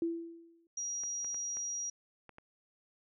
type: tone with exponential decay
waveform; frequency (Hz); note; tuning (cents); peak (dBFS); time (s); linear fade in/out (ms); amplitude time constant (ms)
sine; 334.4; E4; +25; -28; 0.02-0.67; 2; 140
type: tone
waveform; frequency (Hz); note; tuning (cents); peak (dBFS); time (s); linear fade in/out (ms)
sine; 5740; F8; +47; -35; 0.77-1.9; 5
type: clicks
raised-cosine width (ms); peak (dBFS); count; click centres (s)
0.5; -36; 6; 1.036 / 1.246 / 1.345 / 1.57 / 2.293 / 2.384
effects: none